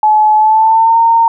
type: tone with pitch glide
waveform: sine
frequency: 856 to 917.4 Hz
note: A5 to A#5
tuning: -48 to -28 cents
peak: -5 dBFS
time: 0.03-1.28 s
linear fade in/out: 2 ms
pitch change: +120 cents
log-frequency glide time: 0.36-0.98 s
effects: none